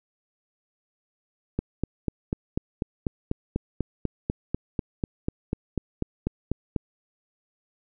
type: click train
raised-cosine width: 3 ms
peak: -12 dBFS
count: 22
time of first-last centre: 1.59-6.762 s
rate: 4.06 Hz
effects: none